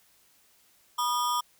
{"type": "ring-modulated tone", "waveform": "square", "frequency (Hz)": 1100, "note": "C#6", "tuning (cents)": -14, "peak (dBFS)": -23, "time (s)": [0.98, 1.41], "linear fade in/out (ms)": 10, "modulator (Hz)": 126, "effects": ["white hiss -63 dBFS RMS until 1.59 s"]}